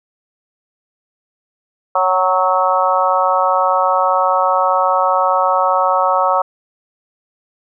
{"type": "harmonic tone with a mistuned harmonic", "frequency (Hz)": 185, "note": "F#3", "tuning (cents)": 0, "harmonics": [3, 4, 5, 6, 7], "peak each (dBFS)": [-18, -18, -18, -18, -18], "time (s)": [1.95, 6.42], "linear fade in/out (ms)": 5, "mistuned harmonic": 4, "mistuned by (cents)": 16, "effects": []}